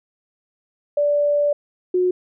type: tone pair in turn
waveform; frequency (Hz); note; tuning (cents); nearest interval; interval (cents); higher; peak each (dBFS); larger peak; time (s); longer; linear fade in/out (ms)
sine; 583 / 363.5; D5 / F#4; -13 / -31; minor sixth; 818; first; -15; neither; 0.97-1.53 / 1.94-2.11; first; 5
effects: none